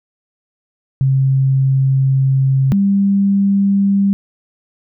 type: tone pair in turn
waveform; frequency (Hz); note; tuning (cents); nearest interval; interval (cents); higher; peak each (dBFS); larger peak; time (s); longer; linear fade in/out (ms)
sine; 134.1 / 198.16; C3 / G3; +43 / +19; perfect fifth; 676; second; -10; neither; 1.01-2.72 / 2.72-4.13; first; 0
effects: none